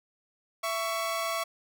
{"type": "tone pair together", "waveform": "sawtooth", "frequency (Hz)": [665, 1118.4], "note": ["E5", "C#6"], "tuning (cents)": [15, 15], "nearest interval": "major sixth", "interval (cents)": 900, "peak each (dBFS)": -28, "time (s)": [0.63, 1.44], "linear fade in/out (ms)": 10, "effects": []}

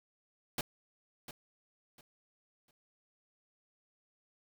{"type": "noise with echo", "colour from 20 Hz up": "pink", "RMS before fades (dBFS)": -35, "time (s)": [0.58, 0.61], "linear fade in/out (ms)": 2, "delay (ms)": 700, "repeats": 3, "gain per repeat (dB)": -12, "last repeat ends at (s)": 2.71, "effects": []}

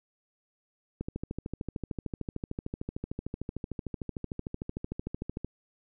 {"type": "click train", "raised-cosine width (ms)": 3, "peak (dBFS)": -21, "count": 60, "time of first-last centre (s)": [1.01, 5.446], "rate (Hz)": 13.3, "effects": []}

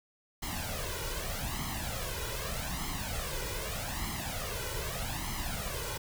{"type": "noise with flanger", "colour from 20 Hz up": "pink", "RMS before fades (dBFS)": -36, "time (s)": [0.42, 5.98], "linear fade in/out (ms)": 10, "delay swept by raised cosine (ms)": [0.96, 2.06], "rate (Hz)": 0.82, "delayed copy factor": 0.75, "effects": []}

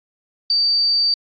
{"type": "tone", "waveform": "sine", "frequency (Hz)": 4626, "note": "D8", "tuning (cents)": -27, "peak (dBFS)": -14, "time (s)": [0.5, 1.14], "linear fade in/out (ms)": 2, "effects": ["AAC 64 kbps"]}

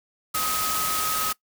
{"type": "tone in noise", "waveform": "sine", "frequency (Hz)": 1266, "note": "D#6", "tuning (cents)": 30, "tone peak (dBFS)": -27, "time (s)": [0.34, 1.33], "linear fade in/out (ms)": 10, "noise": "white", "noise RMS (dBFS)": -27, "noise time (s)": [0.34, 1.33], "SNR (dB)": -3, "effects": ["noise-tail reverb RT60 0.1 s tail -21 dB re dry"]}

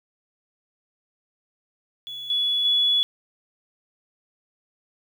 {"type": "tone with level steps", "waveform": "sine", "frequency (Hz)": 3402, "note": "G#7", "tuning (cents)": 41, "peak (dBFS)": [-32, -20, -17], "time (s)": [2.07, 3.03], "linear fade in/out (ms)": 0, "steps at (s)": [2.3, 2.65], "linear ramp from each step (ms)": 2, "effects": ["8-bit"]}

